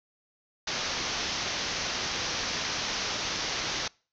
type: low-pass noise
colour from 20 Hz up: white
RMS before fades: -32 dBFS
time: 0.67-3.88 s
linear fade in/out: 5 ms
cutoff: 6300 Hz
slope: 96 dB/octave
effects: noise-tail reverb RT60 0.4 s tail -26 dB re dry